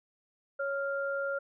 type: tone pair together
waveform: sine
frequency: 554.4 / 1395.4 Hz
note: C#5 / F6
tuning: 0 / -2 cents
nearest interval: octave + major third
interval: 1598 cents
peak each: -32 / -34 dBFS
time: 0.59-1.39 s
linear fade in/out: 10 ms
effects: none